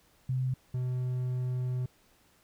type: tone pair in turn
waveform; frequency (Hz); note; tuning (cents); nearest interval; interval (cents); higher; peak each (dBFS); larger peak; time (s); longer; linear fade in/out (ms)
sine / triangle; 129.2 / 126.18; C3 / B2; -21 / +38; unison; 41; first; -27; neither; 0.29-0.54 / 0.74-1.86; second; 5
effects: pink hiss -65 dBFS RMS until 2.43 s